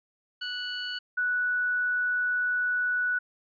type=tone pair in turn; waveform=15% pulse / sine; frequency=1477 / 1477 Hz; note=F#6 / F#6; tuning=-3 / -3 cents; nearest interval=unison; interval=0 cents; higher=neither; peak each=-24 dBFS; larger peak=neither; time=0.41-0.99 / 1.17-3.19 s; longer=second; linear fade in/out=10 ms; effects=resampled to 11025 Hz